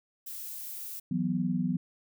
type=noise; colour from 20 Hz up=violet; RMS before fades=-40 dBFS; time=0.26-1 s; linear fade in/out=10 ms
type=chord; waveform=sine; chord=E suspended second; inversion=none; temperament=equal; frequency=164.81 / 185 / 246.9 Hz; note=E3 / F#3 / B3; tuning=0 / 0 / 0 cents; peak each=-32 / -30 / -31 dBFS; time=1.11-1.77 s; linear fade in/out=5 ms
effects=none